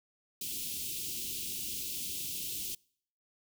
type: band-stop noise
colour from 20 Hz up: white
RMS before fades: -38 dBFS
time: 0.41-2.75 s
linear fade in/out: 5 ms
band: 400 to 2600 Hz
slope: 48 dB/octave
effects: noise-tail reverb RT60 0.6 s tail -26 dB re dry